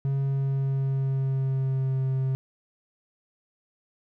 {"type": "tone with pitch glide", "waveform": "triangle", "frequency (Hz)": [137, 132.33], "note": ["C#3", "C3"], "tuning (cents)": [-20, 20], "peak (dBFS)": -21, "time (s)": [0.05, 2.35], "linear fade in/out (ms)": 0, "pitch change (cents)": -60, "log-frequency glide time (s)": [0.19, 2.02], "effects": []}